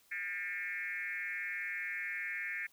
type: tone with frequency modulation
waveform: sine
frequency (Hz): 1975.5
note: B6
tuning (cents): 0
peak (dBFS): -36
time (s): 0.11-2.67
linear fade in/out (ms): 10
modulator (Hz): 185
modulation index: 1.9
effects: white hiss -67 dBFS RMS until 2.72 s